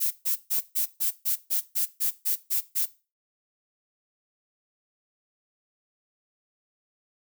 violet noise bursts, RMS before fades -25 dBFS, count 12, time 0-2.86 s, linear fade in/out 20 ms, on 110 ms, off 140 ms, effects noise-tail reverb RT60 0.3 s tail -17 dB re dry

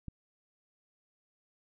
click, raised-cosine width 5 ms, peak -28 dBFS, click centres 0.083 s, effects none

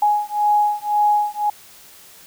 sine beating tone pair, 833 / 834.9 Hz, G#5 / G#5, +5 / +9 cents, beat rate 1.9 Hz, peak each -18 dBFS, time 0.02-1.5 s, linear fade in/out 5 ms, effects white hiss -45 dBFS RMS until 2.26 s

